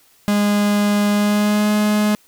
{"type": "tone with pitch glide", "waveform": "45% pulse", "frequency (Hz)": [205.9, 210.3], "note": ["G#3", "G#3"], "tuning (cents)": [-15, 22], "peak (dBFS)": -14, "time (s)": [0.28, 2.15], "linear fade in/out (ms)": 0, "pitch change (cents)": 37, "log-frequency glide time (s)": [1.11, 1.71], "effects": ["white hiss -54 dBFS RMS until 2.27 s"]}